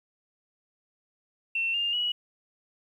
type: tone with pitch steps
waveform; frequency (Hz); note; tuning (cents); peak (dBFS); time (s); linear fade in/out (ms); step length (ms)
sine; 2700 / 2808 / 2921; E7 / F7 / F#7; +41 / +9 / -23; -25; 1.55-2.12; 5; 190
effects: 10-bit